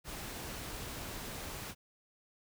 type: noise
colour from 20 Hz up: pink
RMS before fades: -43 dBFS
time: 0.04-1.75 s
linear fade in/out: 50 ms
effects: none